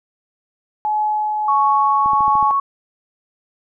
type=tone with tremolo; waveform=sine; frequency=850 Hz; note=G#5; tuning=40 cents sharp; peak=-15 dBFS; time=0.85-2.51 s; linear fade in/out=0 ms; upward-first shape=triangle; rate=1.5 Hz; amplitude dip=30%
type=tone; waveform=sine; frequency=1108.7 Hz; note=C#6; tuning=in tune; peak=-14 dBFS; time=1.48-2.6 s; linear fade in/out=5 ms
type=click train; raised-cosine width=3 ms; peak=-21 dBFS; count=6; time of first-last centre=2.06-2.428 s; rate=13.6 Hz
effects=none